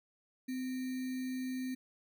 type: tone with sample-and-hold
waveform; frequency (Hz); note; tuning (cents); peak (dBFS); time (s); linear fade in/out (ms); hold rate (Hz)
sine; 256.7; C4; -33; -35; 0.48-1.75; 10; 2100
effects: none